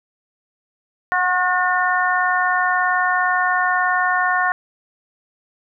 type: harmonic tone with a mistuned harmonic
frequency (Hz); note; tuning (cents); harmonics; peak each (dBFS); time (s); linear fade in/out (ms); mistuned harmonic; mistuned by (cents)
361.9; F#4; -38; 2 / 3 / 4 / 5; -21 / -21 / -21 / -21; 1.12-4.52; 0; 2; +18
effects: none